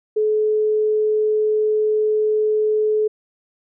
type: tone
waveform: sine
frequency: 428.7 Hz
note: A4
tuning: 45 cents flat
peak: -15 dBFS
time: 0.16-3.08 s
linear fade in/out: 10 ms
effects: none